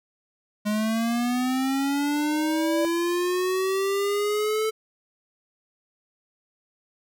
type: linear sweep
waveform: square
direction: up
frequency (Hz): 207.7 to 440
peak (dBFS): -23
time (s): 0.65-4.71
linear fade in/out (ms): 20
type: tone with exponential growth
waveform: sine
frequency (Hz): 587.3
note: D5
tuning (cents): 0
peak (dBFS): -22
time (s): 1.6-2.85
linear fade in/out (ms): 0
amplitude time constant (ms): 270
effects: none